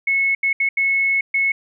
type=tone bursts at uneven times; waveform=sine; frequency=2192 Hz; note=C#7; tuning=20 cents flat; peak=-15 dBFS; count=5; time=0.07-0.35 / 0.43-0.53 / 0.6-0.69 / 0.77-1.21 / 1.34-1.52 s; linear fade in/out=5 ms; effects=none